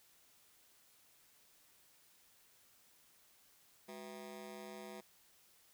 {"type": "ring-modulated tone", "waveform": "20% pulse", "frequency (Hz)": 288.6, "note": "D4", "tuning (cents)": -30, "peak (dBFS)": -40, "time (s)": [3.88, 5.01], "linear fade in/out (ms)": 10, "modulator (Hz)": 81.5, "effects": ["white hiss -68 dBFS RMS until 5.73 s"]}